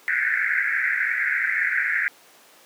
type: band-pass noise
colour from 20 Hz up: pink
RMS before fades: -23 dBFS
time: 0.08-2.08 s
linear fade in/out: 0 ms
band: 1500 to 2200 Hz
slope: 96 dB/octave
effects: pink hiss -51 dBFS RMS until 2.65 s + high-pass 400 Hz 12 dB/octave